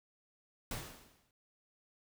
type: noise with exponential decay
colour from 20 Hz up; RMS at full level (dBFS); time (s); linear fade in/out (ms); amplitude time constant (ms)
pink; -39; 0.71-1.31; 2; 130
effects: none